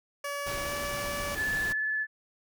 15% pulse tone with pitch glide, 570 to 576.3 Hz, C#5 to D5, +48 to -33 cents, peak -26 dBFS, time 0.24-1.35 s, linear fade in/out 5 ms, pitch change +19 cents, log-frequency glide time 0.63-0.69 s
pink noise, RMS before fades -38 dBFS, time 0.46-1.73 s, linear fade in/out 10 ms
sine tone with vibrato, 1732 Hz, A6, 28 cents flat, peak -27 dBFS, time 1.35-2.07 s, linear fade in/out 50 ms, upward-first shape triangle, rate 19 Hz, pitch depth 19 cents each way
effects none

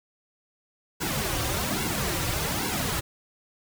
pink noise with flanger, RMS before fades -28 dBFS, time 1-3.01 s, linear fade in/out 20 ms, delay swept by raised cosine 1.6 to 4.8 ms, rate 1.2 Hz, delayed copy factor -0.85, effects none

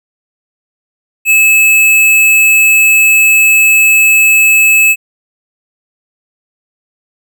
square tone, 2600 Hz, E7, 24 cents flat, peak -5 dBFS, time 1.25-4.96 s, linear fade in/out 50 ms, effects none

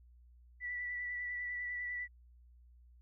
sine tone with vibrato, 1964 Hz, B6, 10 cents flat, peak -37 dBFS, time 0.6-2.08 s, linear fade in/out 50 ms, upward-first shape sine, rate 10 Hz, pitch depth 18 cents each way, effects added 60 Hz sine -58 dBFS peak until 3.01 s

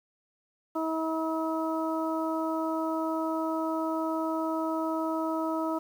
harmonic tone, 321.1 Hz, E4, 45 cents flat, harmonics 1 / 2 / 3 / 4, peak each -30 / -33 / -35 / -36 dBFS, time 0.75-5.79 s, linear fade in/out 10 ms, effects 9-bit

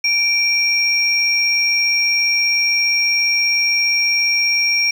sine tone pair together, 2349 / 5583 Hz, D7 / F8, 0 / -1 cents, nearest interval octave + minor third, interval 1499 cents, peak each -15 / -16 dBFS, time 0.04-4.91 s, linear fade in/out 5 ms, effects tanh soft clip ceiling -7 dBFS + 7-bit

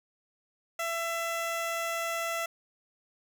15% pulse tone, 669 Hz, E5, 25 cents sharp, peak -24 dBFS, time 0.79-2.46 s, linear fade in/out 5 ms, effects none

